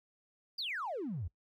triangle exponential sweep, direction down, 4978 to 73.9 Hz, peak -32 dBFS, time 0.58-1.28 s, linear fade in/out 10 ms, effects noise-tail reverb RT60 0.1 s tail -22 dB re dry + tanh soft clip ceiling -33 dBFS

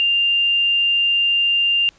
sine tone, 2794 Hz, F7, in tune, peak -14 dBFS, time 0-1.89 s, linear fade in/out 0 ms, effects pink hiss -53 dBFS RMS until 1.98 s + resampled to 16000 Hz

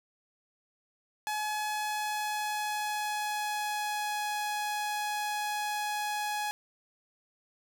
sawtooth tone with pitch glide, 848 to 837.8 Hz, G#5 to G#5, +36 to +15 cents, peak -27 dBFS, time 1.27-6.51 s, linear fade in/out 0 ms, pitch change -21 cents, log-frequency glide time 1.54-4.25 s, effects none

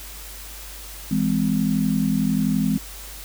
sine chord, E augmented, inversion none, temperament just, 164.81 / 206 / 257.5 Hz, E3 / G#3 / B#3, 0 / -14 / -28 cents, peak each -24 / -21 / -23 dBFS, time 1.11-2.78 s, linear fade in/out 5 ms, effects added 50 Hz sine -39 dBFS peak until 3.24 s + white hiss -39 dBFS RMS until 3.24 s

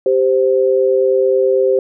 sine tone pair together, 391.4 / 520.5 Hz, G4 / C5, -3 / -9 cents, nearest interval perfect fourth, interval 494 cents, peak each -13 dBFS, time 0.06-1.79 s, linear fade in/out 2 ms, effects none

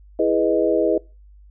sine chord, E major seventh, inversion none, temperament equal, 329.6 / 415.3 / 493.9 / 622.3 Hz, E4 / G#4 / B4 / D#5, 0 / 0 / 0 / 0 cents, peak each -21 dBFS, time 0.19-0.98 s, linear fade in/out 5 ms, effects noise-tail reverb RT60 0.3 s tail -24 dB re dry + added 50 Hz sine -44 dBFS peak until 1.5 s

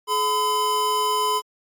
square tone pair together, 425.5 / 1012 Hz, G#4 / B5, +42 / +42 cents, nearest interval octave + minor third, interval 1500 cents, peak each -28 / -21 dBFS, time 0.07-1.42 s, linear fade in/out 50 ms, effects AAC 64 kbps

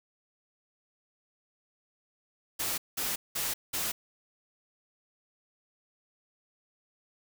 white noise bursts, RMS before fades -32 dBFS, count 4, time 2.59-3.92 s, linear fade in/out 10 ms, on 190 ms, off 190 ms, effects none

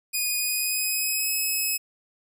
5% pulse tone with pitch glide, 2472 to 2567 Hz, D#7 to E7, -12 to -47 cents, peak -15 dBFS, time 0.13-1.78 s, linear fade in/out 20 ms, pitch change +65 cents, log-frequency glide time 0.42-1.32 s, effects none

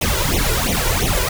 pink noise with flanger, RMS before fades -18 dBFS, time 0.01-1.29 s, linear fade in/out 5 ms, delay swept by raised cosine 0.31 to 2.11 ms, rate 2.9 Hz, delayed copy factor +0.95, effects none

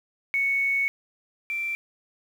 sine tone pair in turn, 2217 / 2349 Hz, C#7 / D7, 0 / 0 cents, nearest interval minor second, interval 100 cents, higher second, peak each -21 / -26 dBFS, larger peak first, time 0.34-0.88 / 1.5-1.75 s, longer first, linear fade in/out 0 ms, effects 8-bit

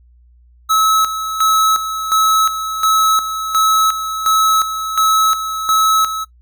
square tone with tremolo, 1294 Hz, E6, 32 cents flat, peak -11 dBFS, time 0.69-6.25 s, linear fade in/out 20 ms, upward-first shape square, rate 1.4 Hz, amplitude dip 65%, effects noise-tail reverb RT60 0.1 s tail -18 dB re dry + added 60 Hz sine -45 dBFS peak until 6.41 s

